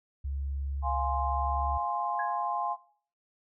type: tone with pitch glide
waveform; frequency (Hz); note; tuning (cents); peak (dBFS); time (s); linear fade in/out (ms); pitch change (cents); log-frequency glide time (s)
sine; 69.3 to 70.67; C#2 to C#2; 0 to +34; -31; 0.24-1.78; 10; +34; 1-1.66
type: chord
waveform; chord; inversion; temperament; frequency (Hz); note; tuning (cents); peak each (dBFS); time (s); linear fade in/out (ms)
sine; F minor; none; equal; 698.5 / 830.6 / 1046.5; F5 / Ab5 / C6; 0 / 0 / 0; -34 / -32 / -32; 0.82-2.77; 50
type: tone with exponential decay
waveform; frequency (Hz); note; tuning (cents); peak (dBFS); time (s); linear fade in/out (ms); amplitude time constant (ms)
sine; 1661.2; G#6; 0; -32; 2.19-2.52; 5; 70
effects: noise-tail reverb RT60 0.5 s tail -18 dB re dry